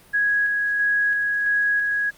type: tone with tremolo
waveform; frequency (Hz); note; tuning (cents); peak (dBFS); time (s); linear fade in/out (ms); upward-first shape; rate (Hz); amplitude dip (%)
sine; 1661.2; G#6; 0; -17; 0.13-2.11; 20; square; 1.5; 25
effects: pink hiss -51 dBFS RMS until 2.17 s + Opus 32 kbps